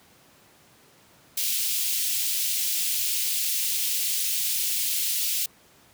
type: high-pass noise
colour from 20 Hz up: white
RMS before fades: -26 dBFS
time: 1.37-5.46 s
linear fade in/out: 5 ms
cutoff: 2600 Hz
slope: 24 dB/octave
effects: pink hiss -56 dBFS RMS until 5.93 s + high-pass 100 Hz 12 dB/octave